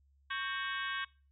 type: harmonic tone with a mistuned harmonic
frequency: 370 Hz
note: F#4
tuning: in tune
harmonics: 3 / 4 / 5 / 6 / 7 / 8 / 9 / 10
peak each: -40 / -38 / -44 / -47 / -48 / -46 / -45 / -50 dBFS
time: 0.3-1.05 s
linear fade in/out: 10 ms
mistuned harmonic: 4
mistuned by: +110 cents
effects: noise-tail reverb RT60 0.4 s tail -24 dB re dry + added 69 Hz sine -65 dBFS peak until 1.31 s